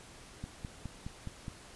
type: click train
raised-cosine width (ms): 5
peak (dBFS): -27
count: 6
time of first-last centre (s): 0.44-1.482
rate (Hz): 4.8
effects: pink hiss -53 dBFS RMS until 1.75 s + resampled to 24000 Hz